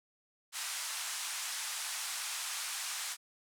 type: band-pass noise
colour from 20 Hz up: white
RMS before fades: -39 dBFS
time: 0.52-3.17 s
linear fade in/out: 50 ms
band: 860 to 10000 Hz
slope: 24 dB/octave
effects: none